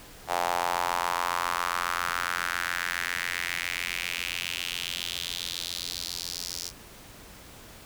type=tone with high-pass filter sweep; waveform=sawtooth; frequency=87.31 Hz; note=F2; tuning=in tune; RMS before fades=-31 dBFS; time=0.27-6.72 s; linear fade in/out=50 ms; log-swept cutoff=750 to 5300 Hz; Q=3; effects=pink hiss -48 dBFS RMS until 7.85 s

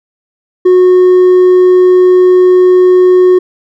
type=tone with hard clipping; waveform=sine; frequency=365.5 Hz; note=F#4; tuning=21 cents flat; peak=-3 dBFS; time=0.65-3.39 s; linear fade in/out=10 ms; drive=2 dB; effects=none

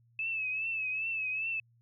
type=tone with vibrato; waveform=sine; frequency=2600 Hz; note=E7; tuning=24 cents flat; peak=-31 dBFS; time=0.19-1.6 s; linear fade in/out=2 ms; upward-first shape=triangle; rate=2.5 Hz; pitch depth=73 cents each way; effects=added 117 Hz sine -63 dBFS peak until 1.81 s

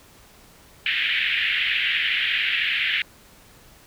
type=band-pass noise; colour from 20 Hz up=white; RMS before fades=-23 dBFS; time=0.86-3.02 s; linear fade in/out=2 ms; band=1700 to 3200 Hz; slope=48 dB/octave; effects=pink hiss -51 dBFS RMS until 3.86 s

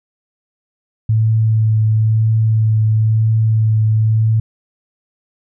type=tone with vibrato; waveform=sine; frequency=110 Hz; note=A2; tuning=in tune; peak=-10 dBFS; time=1.09-4.4 s; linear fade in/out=5 ms; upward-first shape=triangle; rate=1 Hz; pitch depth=17 cents each way; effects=none

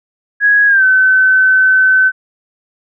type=tone with pitch glide; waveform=sine; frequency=1661.2 to 1523.3 Hz; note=G#6 to F#6; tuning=0 to +50 cents; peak=-6 dBFS; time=0.4-2.12 s; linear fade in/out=50 ms; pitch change=-150 cents; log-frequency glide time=0.67-0.84 s; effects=none

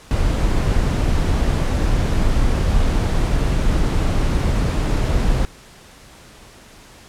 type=noise; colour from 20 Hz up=brown; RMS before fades=-17 dBFS; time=0.11-5.45 s; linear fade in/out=0 ms; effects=pink hiss -44 dBFS RMS until 7.08 s + low-pass 10000 Hz 12 dB/octave

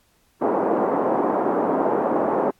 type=band-pass noise; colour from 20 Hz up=pink; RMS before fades=-21 dBFS; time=0.41-2.51 s; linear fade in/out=10 ms; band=260 to 970 Hz; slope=24 dB/octave; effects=pink hiss -62 dBFS RMS until 2.59 s + AAC 64 kbps

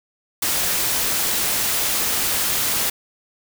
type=noise; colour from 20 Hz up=white; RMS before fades=-21 dBFS; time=0.42-2.9 s; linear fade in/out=5 ms; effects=none

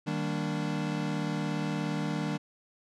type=chord; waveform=square; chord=Eb major seventh; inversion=none; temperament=equal; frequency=155.56 / 196 / 233.1 / 293.7 Hz; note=Eb3 / G3 / Bb3 / D4; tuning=0 / 0 / 0 / 0 cents; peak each=-34 / -36 / -39 / -36 dBFS; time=0.06-2.38 s; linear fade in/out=20 ms; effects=low-pass 6000 Hz 12 dB/octave

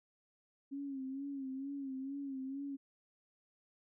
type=tone with vibrato; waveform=sine; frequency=272.1 Hz; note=C#4; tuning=32 cents flat; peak=-39 dBFS; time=0.71-2.77 s; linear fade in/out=20 ms; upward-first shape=sine; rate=2.2 Hz; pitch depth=63 cents each way; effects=none

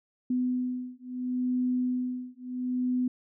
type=beating tone pair; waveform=sine; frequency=250.6 / 251.33 Hz; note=B3 / B3; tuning=+25 / +30 cents; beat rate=0.73 Hz; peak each=-30 dBFS; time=0.3-3.08 s; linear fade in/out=5 ms; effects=none

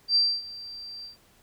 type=tone with ADSR envelope; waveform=sine; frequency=4700 Hz; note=D8; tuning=1 cent sharp; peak=-17 dBFS; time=0.08-1.17 s; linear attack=76 ms; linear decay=260 ms; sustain=-20 dB; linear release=130 ms; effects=pink hiss -60 dBFS RMS until 1.42 s

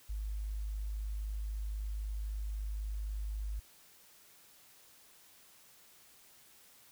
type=tone; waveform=sine; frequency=51.91 Hz; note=G#1; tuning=in tune; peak=-35 dBFS; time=0.09-3.6 s; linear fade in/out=10 ms; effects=white hiss -61 dBFS RMS until 6.91 s

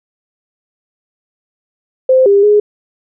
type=tone with pitch steps; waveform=sine; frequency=519 / 400.9 / 416.7 Hz; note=C5 / G4 / G#4; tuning=-14 / +39 / +6 cents; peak=-5 dBFS; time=2.09-2.6 s; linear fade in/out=5 ms; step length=170 ms; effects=none

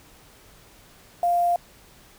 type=tone with quantisation; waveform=sine; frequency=698 Hz; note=F5; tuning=1 cent flat; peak=-18 dBFS; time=1.23-1.56 s; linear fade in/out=2 ms; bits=7; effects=pink hiss -52 dBFS RMS until 2.18 s

